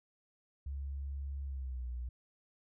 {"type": "tone with pitch glide", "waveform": "sine", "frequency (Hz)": [69.3, 61.03], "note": ["C#2", "B1"], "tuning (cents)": [0, -20], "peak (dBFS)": -37, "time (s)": [0.66, 2.09], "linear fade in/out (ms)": 5, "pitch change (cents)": -220, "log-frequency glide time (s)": [1.44, 1.87], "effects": []}